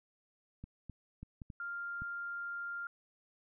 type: clicks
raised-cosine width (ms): 5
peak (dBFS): -33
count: 6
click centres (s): 0.64 / 0.897 / 1.23 / 1.418 / 1.502 / 2.02
type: tone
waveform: sine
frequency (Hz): 1396.9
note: F6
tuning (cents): 0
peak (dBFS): -38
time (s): 1.6-2.87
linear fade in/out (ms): 2
effects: none